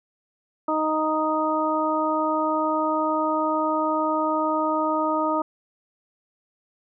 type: harmonic tone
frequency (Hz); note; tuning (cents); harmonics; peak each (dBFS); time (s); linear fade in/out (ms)
311.1; D#4; 0; 1 / 2 / 3 / 4; -26 / -26 / -26 / -26; 0.68-5.42; 5
effects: none